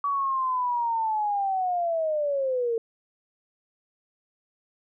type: linear sweep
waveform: sine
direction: down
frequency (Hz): 1142 to 450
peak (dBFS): -23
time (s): 0.04-2.78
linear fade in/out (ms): 2
effects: none